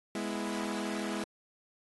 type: chord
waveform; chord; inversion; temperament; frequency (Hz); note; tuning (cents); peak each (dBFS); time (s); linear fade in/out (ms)
sawtooth; E major; first; equal; 207.7 / 246.9 / 329.6; G#3 / B3 / E4; 0 / 0 / 0; -32 / -36 / -34; 0.15-1.24; 2
effects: AAC 32 kbps